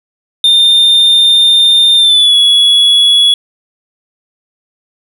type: tone with pitch glide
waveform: triangle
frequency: 3617 to 3375 Hz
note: A7 to G#7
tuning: +47 to +27 cents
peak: -3 dBFS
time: 0.44-3.34 s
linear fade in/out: 2 ms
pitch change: -120 cents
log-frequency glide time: 1.97-2.35 s
effects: none